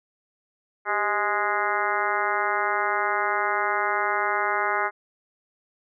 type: harmonic tone with a mistuned harmonic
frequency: 207.7 Hz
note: G#3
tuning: in tune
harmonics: 2 / 3 / 4 / 5 / 6 / 7 / 8 / 9 / 10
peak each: -32 / -33 / -28 / -31 / -28 / -29 / -33 / -34 / -33 dBFS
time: 0.85-4.91 s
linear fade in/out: 50 ms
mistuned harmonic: 2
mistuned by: -72 cents
effects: none